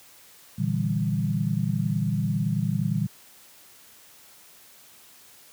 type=chord; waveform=sine; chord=E half-diminished seventh; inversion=second; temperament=equal; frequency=116.54 / 146.83 / 164.81 / 196 Hz; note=Bb2 / D3 / E3 / G3; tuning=0 / 0 / 0 / 0 cents; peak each=-28 dBFS; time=0.58-3.07 s; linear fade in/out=10 ms; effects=white hiss -52 dBFS RMS until 5.52 s + high-pass 60 Hz 12 dB/octave